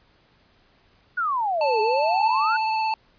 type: exponential two-way sweep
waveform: sine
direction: down then up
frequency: 1498 to 415.3 to 1498 Hz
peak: -21 dBFS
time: 1.17-2.57 s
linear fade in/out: 10 ms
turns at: 1.81 s
type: tone with vibrato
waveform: square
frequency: 880 Hz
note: A5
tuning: in tune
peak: -22 dBFS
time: 1.61-2.94 s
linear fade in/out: 2 ms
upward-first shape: sine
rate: 17 Hz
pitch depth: 15 cents each way
effects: pink hiss -60 dBFS RMS until 3.18 s + resampled to 11025 Hz